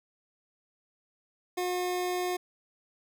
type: tone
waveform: 25% pulse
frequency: 360 Hz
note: F#4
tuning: 47 cents flat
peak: -25 dBFS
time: 1.57-2.37 s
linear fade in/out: 10 ms
effects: none